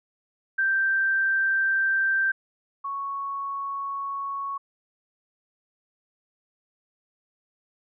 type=tone pair in turn; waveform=sine; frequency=1568 / 1108.7 Hz; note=G6 / C#6; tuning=0 / 0 cents; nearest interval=tritone; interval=600 cents; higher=first; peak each=-20 / -28 dBFS; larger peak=first; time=0.58-2.32 / 2.84-4.58 s; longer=neither; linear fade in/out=10 ms; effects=none